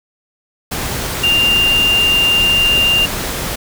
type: tone in noise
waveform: sine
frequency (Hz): 2794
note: F7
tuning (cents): 0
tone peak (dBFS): -10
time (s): 1.23-3.06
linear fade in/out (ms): 10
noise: pink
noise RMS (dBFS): -21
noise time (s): 0.71-3.56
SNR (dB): +8
effects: none